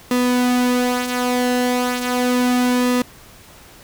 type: tone with flanger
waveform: sawtooth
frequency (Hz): 248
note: B3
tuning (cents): +7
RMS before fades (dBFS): -18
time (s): 0.11-3.02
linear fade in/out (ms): 2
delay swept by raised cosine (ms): 1.3 to 4.9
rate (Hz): 0.35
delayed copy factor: -0.5
effects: pink hiss -44 dBFS RMS until 3.83 s